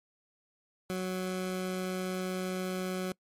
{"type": "tone", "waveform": "20% pulse", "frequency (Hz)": 185, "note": "F#3", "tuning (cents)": 0, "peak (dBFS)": -27, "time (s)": [0.9, 3.12], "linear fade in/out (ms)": 0, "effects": ["noise-tail reverb RT60 0.1 s tail -25 dB re dry", "MP3 64 kbps"]}